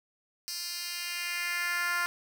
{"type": "tone with high-pass filter sweep", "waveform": "10% pulse", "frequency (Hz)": 349.4, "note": "F4", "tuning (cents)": 1, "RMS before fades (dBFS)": -33, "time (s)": [0.48, 2.06], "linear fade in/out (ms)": 0, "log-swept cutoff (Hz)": [4900, 1300], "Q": 1.9, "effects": []}